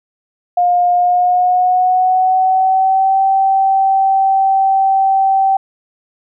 sine tone with pitch glide, 710 to 774.3 Hz, F5 to G5, +28 to -22 cents, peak -9 dBFS, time 0.57-5.57 s, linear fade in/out 5 ms, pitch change +150 cents, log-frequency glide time 0.93-3.2 s, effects none

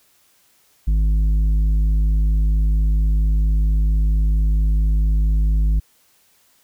sine tone with tanh clipping, 52.2 Hz, G#1, 10 cents sharp, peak -15 dBFS, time 0.87-5.8 s, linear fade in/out 10 ms, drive 7 dB, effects white hiss -58 dBFS RMS until 6.63 s

